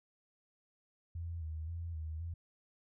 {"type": "tone with vibrato", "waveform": "sine", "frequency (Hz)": 81.6, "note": "E2", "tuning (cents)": -17, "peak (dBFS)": -38, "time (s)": [1.15, 2.34], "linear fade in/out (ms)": 5, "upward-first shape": "square", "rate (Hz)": 1.9, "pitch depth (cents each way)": 58, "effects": []}